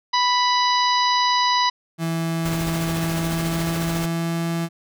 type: harmonic tone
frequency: 987.8 Hz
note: B5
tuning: in tune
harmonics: 1 / 2 / 3 / 4 / 5 / 6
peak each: -18 / -26 / -29 / -25 / -26 / -36 dBFS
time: 0.13-1.7 s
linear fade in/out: 10 ms
type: tone with pitch glide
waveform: 35% pulse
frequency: 164.81 to 167.4 Hz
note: E3 to E3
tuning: 0 to +27 cents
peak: -20 dBFS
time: 1.98-4.69 s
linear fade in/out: 50 ms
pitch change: +27 cents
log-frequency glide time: 3.12-4.46 s
type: noise with tremolo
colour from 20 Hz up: pink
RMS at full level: -29 dBFS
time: 2.45-4.06 s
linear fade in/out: 5 ms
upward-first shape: sine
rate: 14 Hz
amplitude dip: 45%
effects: none